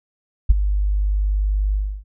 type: tone with ADSR envelope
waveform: sine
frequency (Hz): 50.2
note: G1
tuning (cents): +42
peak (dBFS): -4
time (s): 0.49-2.04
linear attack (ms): 15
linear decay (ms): 17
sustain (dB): -12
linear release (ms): 300
effects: none